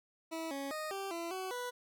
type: tone with pitch steps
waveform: 20% pulse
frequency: 325.2 / 276.9 / 619 / 391 / 337.7 / 375.4 / 492.2 Hz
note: E4 / C#4 / D#5 / G4 / E4 / F#4 / B4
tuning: -23 / -2 / -9 / -4 / +42 / +25 / -6 cents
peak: -33 dBFS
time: 0.31-1.71 s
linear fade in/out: 20 ms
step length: 200 ms
effects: none